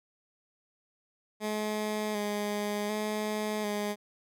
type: tone with vibrato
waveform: 15% pulse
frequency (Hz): 210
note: G#3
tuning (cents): +19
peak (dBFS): -24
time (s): 1.4-3.96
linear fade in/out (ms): 50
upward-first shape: square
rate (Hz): 0.67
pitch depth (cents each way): 24
effects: none